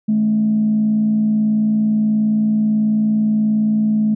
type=tone with frequency modulation; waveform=sine; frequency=214.8 Hz; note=A3; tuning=41 cents flat; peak=-12 dBFS; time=0.08-4.15 s; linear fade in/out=10 ms; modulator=58.5 Hz; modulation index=0.23; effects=tanh soft clip ceiling -8 dBFS